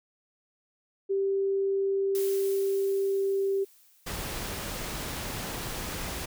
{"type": "tone", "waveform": "sine", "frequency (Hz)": 391.5, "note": "G4", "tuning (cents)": -2, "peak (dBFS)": -24, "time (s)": [1.09, 3.65], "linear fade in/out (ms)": 20}
{"type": "noise with exponential decay", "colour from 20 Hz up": "blue", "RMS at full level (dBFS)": -37, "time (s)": [2.15, 5.14], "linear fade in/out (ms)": 1, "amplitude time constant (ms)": 650}
{"type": "noise", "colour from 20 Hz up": "pink", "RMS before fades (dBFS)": -35, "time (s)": [4.06, 6.26], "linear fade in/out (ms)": 10}
{"effects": []}